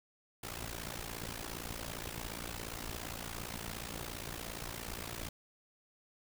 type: noise with amplitude modulation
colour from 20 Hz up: pink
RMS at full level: -39 dBFS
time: 0.43-5.29 s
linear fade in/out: 5 ms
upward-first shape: sine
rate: 57.3 Hz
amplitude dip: 85%
effects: none